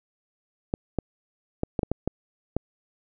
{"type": "clicks", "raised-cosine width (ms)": 2, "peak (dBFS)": -11, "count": 8, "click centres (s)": [0.739, 0.987, 1.634, 1.792, 1.832, 1.916, 2.076, 2.566], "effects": []}